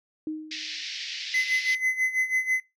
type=tone with exponential decay; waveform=sine; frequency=310.9 Hz; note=D#4; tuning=1 cent flat; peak=-26 dBFS; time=0.27-0.83 s; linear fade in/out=2 ms; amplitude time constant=120 ms
type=band-pass noise; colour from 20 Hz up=white; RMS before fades=-35 dBFS; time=0.51-1.75 s; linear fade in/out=2 ms; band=1900 to 5400 Hz; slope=48 dB/octave
type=tone with tremolo; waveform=triangle; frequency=2036 Hz; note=C7; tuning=48 cents flat; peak=-18 dBFS; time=1.34-2.6 s; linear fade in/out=2 ms; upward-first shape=sine; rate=6.1 Hz; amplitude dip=80%
effects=noise-tail reverb RT60 0.2 s tail -19 dB re dry